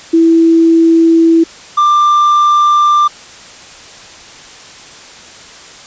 sine / triangle tone pair in turn, 329.6 / 1186.8 Hz, E4 / D6, 0 / +18 cents, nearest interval octave + minor seventh, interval 2218 cents, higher second, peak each -4 dBFS, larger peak neither, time 0.13-1.44 / 1.77-3.08 s, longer neither, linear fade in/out 10 ms, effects white hiss -34 dBFS RMS until 5.86 s + resampled to 16000 Hz

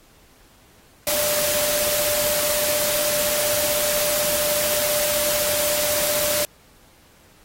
sine tone in noise, 595 Hz, D5, 22 cents sharp, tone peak -25 dBFS, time 1.07-6.45 s, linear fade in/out 0 ms, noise white, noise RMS -23 dBFS, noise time 1.07-6.45 s, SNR -5 dB, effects pink hiss -54 dBFS RMS until 7.44 s + AAC 48 kbps

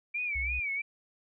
sine tone with vibrato, 2333 Hz, D7, 12 cents flat, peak -30 dBFS, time 0.14-0.82 s, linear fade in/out 10 ms, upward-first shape sine, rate 3 Hz, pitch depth 110 cents each way
sine tone, 63.6 Hz, C2, 48 cents flat, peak -34 dBFS, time 0.35-0.6 s, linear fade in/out 10 ms
effects none

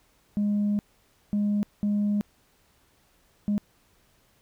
sine tone bursts at uneven times, 206.1 Hz, G#3, 13 cents flat, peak -20 dBFS, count 4, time 0.37-0.79 / 1.33-1.63 / 1.83-2.21 / 3.48-3.58 s, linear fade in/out 0 ms, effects tanh soft clip ceiling -20 dBFS + pink hiss -64 dBFS RMS until 4.41 s

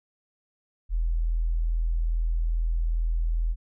sine tone, 41.2 Hz, E1, in tune, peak -22 dBFS, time 0.89-3.56 s, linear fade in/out 50 ms, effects none

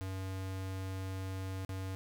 square tone with dropouts, 95 Hz, F#2, 46 cents sharp, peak -38 dBFS, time 0.01-1.95 s, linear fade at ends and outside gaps 0 ms, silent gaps 1.649-1.692 s, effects none

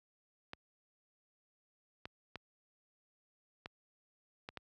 clicks, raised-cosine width 0.3 ms, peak -27 dBFS, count 6, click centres 0.534 / 2.055 / 2.357 / 3.659 / 4.489 / 4.573 s, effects high-pass 60 Hz 12 dB/octave

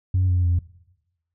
sine tone with pitch steps, 92.4 / 89.72 / 87.11 Hz, F#2 / F2 / F2, -2 / +47 / -4 cents, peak -15 dBFS, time 0.14-0.59 s, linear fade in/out 5 ms, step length 150 ms, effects noise-tail reverb RT60 0.9 s tail -19 dB re dry + tanh soft clip ceiling -14 dBFS

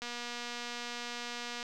click train, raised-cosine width 0.2 ms, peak -23 dBFS, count 387, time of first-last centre 0.02-1.628 s, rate 240 Hz, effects none

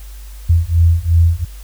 sine beating tone pair, 82.7 / 85.5 Hz, E2 / F2, +6 / -36 cents, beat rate 2.8 Hz, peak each -12 dBFS, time 0.49-1.45 s, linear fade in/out 10 ms, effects added 50 Hz sine -30 dBFS peak until 1.63 s + white hiss -44 dBFS RMS until 1.63 s

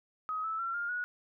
sine tone with pitch steps, 1264 / 1310.1 / 1357.9 / 1407.4 / 1458.7 Hz, D#6 / E6 / F6 / F6 / F#6, +27 / -11 / -49 / +13 / -25 cents, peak -32 dBFS, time 0.29-1.04 s, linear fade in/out 0 ms, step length 150 ms, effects none

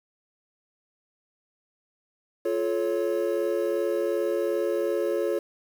triangle chord, F augmented, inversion none, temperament equal with one note detuned, 349.2 / 431.9 / 554.4 Hz, F4 / A4 / C#5, 0 / -32 / 0 cents, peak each -26 dBFS, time 2.45-5.39 s, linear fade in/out 5 ms, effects 8-bit

